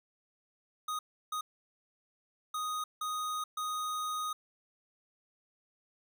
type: tone bursts at uneven times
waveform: square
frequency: 1244.5 Hz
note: D#6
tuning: in tune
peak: -34 dBFS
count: 5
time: 0.88-0.99 / 1.32-1.41 / 2.54-2.84 / 3.01-3.44 / 3.57-4.33 s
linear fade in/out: 5 ms
effects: none